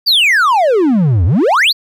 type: exponential two-way sweep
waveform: triangle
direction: down then up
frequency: 4832 to 79 to 4832 Hz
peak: -6 dBFS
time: 0.06-1.73 s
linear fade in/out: 20 ms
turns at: 1.25 s
effects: none